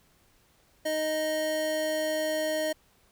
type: tone pair together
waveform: square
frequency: 311.1 / 622.2 Hz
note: D#4 / D#5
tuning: 0 / 0 cents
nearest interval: octave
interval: 1200 cents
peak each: -36 / -28 dBFS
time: 0.85-2.73 s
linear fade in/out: 10 ms
effects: pink hiss -64 dBFS RMS until 3.11 s